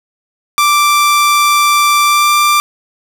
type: tone with pitch glide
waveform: sawtooth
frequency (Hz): 1174.7 to 1182.9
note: D6 to D6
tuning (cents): 0 to +12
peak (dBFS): -4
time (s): 0.58-2.6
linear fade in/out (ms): 0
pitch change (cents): +12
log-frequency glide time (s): 2.06-2.31
effects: none